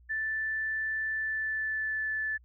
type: tone with pitch glide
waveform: sine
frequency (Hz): 1760 to 1744.8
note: A6 to A6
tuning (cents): 0 to -15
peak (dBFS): -29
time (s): 0.09-2.38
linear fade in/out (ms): 20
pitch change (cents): -15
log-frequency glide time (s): 1.12-2.07
effects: added 60 Hz sine -55 dBFS peak until 2.44 s